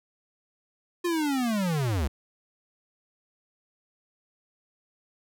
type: linear sweep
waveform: square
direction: down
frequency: 356.5 to 61.74 Hz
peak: -25 dBFS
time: 1.04-2.08 s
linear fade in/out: 10 ms
effects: none